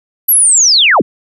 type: linear sweep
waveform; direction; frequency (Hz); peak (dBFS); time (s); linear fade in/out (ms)
sine; down; 12000 to 86; -5; 0.28-1.02; 10
effects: none